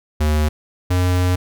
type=tone pair in turn; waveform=square; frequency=76 / 90.38 Hz; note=D#2 / F#2; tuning=-40 / -40 cents; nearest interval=minor third; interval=300 cents; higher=second; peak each=-15 dBFS; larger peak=neither; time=0.2-0.49 / 0.9-1.36 s; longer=second; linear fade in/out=10 ms; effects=none